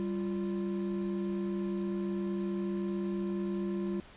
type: tone pair together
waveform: triangle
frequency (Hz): 196 / 347.1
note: G3 / F4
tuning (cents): 0 / -11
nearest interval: minor seventh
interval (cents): 989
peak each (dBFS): -31 / -33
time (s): 0-4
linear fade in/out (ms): 0
effects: pink hiss -54 dBFS RMS until 4.16 s + resampled to 8000 Hz